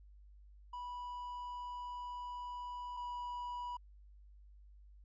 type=tone pair in turn; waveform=triangle; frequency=982 / 977 Hz; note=B5 / B5; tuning=-10 / -19 cents; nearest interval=unison; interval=9 cents; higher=first; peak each=-40 / -38 dBFS; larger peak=second; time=0.73-2.97 / 2.97-3.77 s; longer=first; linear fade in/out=5 ms; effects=added 50 Hz sine -56 dBFS peak until 5.04 s + resampled to 16000 Hz